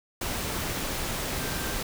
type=tone in noise; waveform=sine; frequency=1568 Hz; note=G6; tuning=in tune; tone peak=-40 dBFS; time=1.39-1.75 s; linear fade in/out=5 ms; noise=pink; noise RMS=-31 dBFS; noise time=0.21-1.83 s; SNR=-12 dB; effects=none